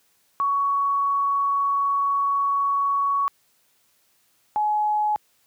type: tone pair in turn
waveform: sine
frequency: 1119 / 844.9 Hz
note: C#6 / G#5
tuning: +16 / +30 cents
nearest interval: perfect fourth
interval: 486 cents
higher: first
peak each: -19 dBFS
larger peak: neither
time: 0.4-3.28 / 4.56-5.16 s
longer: first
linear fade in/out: 0 ms
effects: white hiss -64 dBFS RMS until 5.46 s + high-pass 60 Hz 12 dB/octave